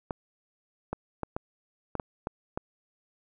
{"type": "clicks", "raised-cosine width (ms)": 1, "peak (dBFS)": -17, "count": 8, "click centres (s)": [0.108, 0.93, 1.233, 1.365, 1.953, 1.998, 2.271, 2.575], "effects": []}